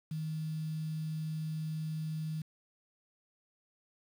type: tone with quantisation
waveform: sine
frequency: 157 Hz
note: D#3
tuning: 16 cents sharp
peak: -34 dBFS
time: 0.11-2.42 s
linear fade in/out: 5 ms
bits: 9
effects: none